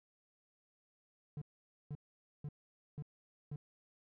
triangle tone bursts, 146.83 Hz, D3, in tune, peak -38 dBFS, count 5, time 1.37-3.56 s, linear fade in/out 2 ms, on 46 ms, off 490 ms, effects none

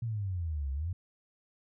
sine exponential two-way sweep, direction down then up, 119.8 to 66 to 94.2 Hz, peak -31 dBFS, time 0.02-0.93 s, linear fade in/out 5 ms, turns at 0.72 s, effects none

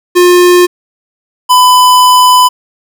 square tone pair in turn, 355.9 / 1001.7 Hz, F4 / B5, +33 / +24 cents, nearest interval octave + tritone, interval 1791 cents, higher second, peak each -3 dBFS, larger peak neither, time 0.15-0.67 / 1.49-2.49 s, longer second, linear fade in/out 20 ms, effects 7-bit

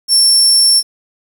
30% pulse tone, 5430 Hz, F8, 50 cents flat, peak -3 dBFS, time 0.08-0.83 s, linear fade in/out 50 ms, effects 7-bit

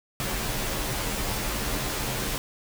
pink noise with comb filter, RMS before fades -29 dBFS, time 0.2-2.38 s, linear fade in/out 0 ms, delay 12 ms, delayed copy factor -0.9, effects none

